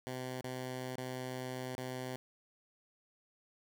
10% pulse tone with dropouts, 128 Hz, C3, 38 cents flat, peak -31 dBFS, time 0.07-2.16 s, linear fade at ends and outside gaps 0 ms, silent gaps 0.411-0.443 / 0.957-0.981 / 1.751-1.781 s, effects none

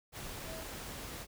sine tone in noise, 647 Hz, E5, 32 cents flat, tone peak -45 dBFS, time 0.45-0.65 s, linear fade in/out 50 ms, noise pink, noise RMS -44 dBFS, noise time 0.12-1.27 s, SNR -4 dB, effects none

